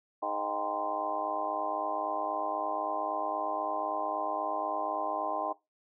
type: harmonic tone with a mistuned harmonic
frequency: 103.83 Hz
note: G#2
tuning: in tune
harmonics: 3 / 4 / 5 / 6 / 7 / 8 / 9 / 10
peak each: -43 / -45 / -47 / -36 / -40 / -35 / -41 / -36 dBFS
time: 0.22-5.53 s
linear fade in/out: 10 ms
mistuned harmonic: 8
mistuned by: -75 cents
effects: noise-tail reverb RT60 0.2 s tail -19 dB re dry